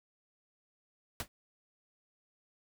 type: noise with exponential decay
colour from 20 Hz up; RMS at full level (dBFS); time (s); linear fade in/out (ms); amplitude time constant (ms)
pink; -32; 1.2-1.28; 1; 17
effects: none